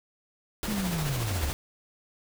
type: noise with tremolo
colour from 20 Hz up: pink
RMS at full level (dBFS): -32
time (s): 0.63-1.53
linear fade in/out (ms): 0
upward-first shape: sine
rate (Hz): 14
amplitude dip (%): 35
type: linear sweep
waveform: sine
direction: down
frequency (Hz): 217.1 to 63.6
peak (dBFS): -28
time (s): 0.68-1.5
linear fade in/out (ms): 0
effects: none